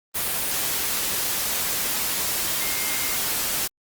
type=tone in noise; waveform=sine; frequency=2120 Hz; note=C7; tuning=22 cents sharp; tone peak=-34 dBFS; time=2.6-3.17 s; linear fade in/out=20 ms; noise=white; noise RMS=-25 dBFS; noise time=0.14-3.68 s; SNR=-12 dB; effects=Opus 32 kbps